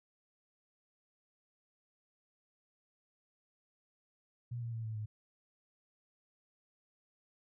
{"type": "tone with pitch steps", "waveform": "sine", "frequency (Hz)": [120, 116.65, 113.4, 110.23, 107.16], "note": ["B2", "A#2", "A#2", "A2", "A2"], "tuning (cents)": [-49, 2, -47, 4, -45], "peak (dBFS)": -37, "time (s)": [4.51, 5.06], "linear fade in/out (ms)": 10, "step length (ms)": 110, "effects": []}